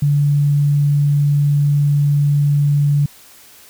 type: tone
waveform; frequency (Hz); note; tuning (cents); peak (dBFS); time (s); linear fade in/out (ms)
sine; 144.5; D3; -28; -11; 0.02-3.06; 5
effects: white hiss -44 dBFS RMS until 3.69 s